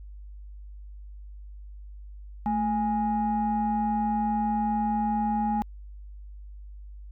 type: tone pair together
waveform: sine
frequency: 219.4 / 828.3 Hz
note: A3 / G#5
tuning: -5 / -5 cents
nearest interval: octave + major seventh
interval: 2300 cents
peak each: -25 dBFS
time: 2.46-5.62 s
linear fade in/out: 0 ms
effects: tanh soft clip ceiling -18 dBFS + added 50 Hz sine -40 dBFS peak until 7.11 s